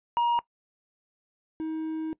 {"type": "tone pair in turn", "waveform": "triangle", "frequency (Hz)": [948, 317.1], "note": ["A#5", "D#4"], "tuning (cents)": [29, 33], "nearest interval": "octave + perfect fifth", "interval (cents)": 1896, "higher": "first", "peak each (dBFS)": [-19, -27], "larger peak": "first", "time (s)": [[0.17, 0.39], [1.6, 2.13]], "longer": "second", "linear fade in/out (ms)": 0, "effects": ["noise-tail reverb RT60 0.1 s tail -20 dB re dry", "resampled to 8000 Hz"]}